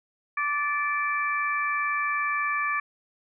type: harmonic tone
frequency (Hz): 583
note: D5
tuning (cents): -13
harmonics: 2 / 3 / 4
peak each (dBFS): -27 / -29 / -30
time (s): 0.37-2.8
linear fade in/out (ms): 5
effects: none